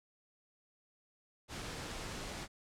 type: noise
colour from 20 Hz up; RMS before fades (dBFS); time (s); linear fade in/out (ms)
pink; -43; 1.48-2.48; 50
effects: low-pass 8000 Hz 12 dB/octave